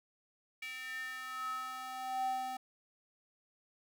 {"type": "tone with high-pass filter sweep", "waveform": "square", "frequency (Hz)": 257.6, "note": "C4", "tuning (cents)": -27, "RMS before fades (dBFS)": -40, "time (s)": [0.62, 2.57], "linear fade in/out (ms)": 5, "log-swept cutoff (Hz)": [2300, 620], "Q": 6.9, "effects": []}